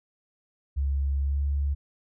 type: tone with pitch glide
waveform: sine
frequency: 69.3 to 70.72 Hz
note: C#2 to C#2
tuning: 0 to +35 cents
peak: -23 dBFS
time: 0.76-1.75 s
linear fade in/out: 20 ms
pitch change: +35 cents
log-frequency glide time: 1.24-1.4 s
effects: none